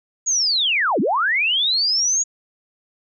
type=linear two-way sweep; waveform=sine; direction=down then up; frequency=6800 to 174.61 to 6800 Hz; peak=-16 dBFS; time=0.26-2.24 s; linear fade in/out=20 ms; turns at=1 s; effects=none